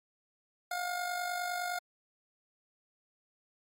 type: tone with amplitude modulation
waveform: 25% pulse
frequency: 713 Hz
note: F5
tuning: 36 cents sharp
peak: -27 dBFS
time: 0.71-1.79 s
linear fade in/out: 5 ms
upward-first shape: sine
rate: 49.8 Hz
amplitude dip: 50%
effects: MP3 64 kbps